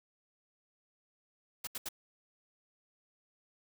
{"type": "noise bursts", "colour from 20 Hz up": "white", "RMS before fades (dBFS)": -39, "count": 3, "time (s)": [1.64, 1.888], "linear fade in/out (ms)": 5, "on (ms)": 32, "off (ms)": 76, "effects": []}